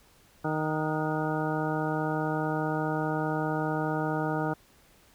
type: harmonic tone with a mistuned harmonic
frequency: 155.2 Hz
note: D#3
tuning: 4 cents flat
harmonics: 1 / 2 / 3 / 4 / 5 / 6 / 8 / 9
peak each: -32 / -32 / -35 / -36 / -35 / -37 / -39 / -38 dBFS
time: 0.44-4.54 s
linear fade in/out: 10 ms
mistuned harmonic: 9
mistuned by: +54 cents
effects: pink hiss -60 dBFS RMS until 5.14 s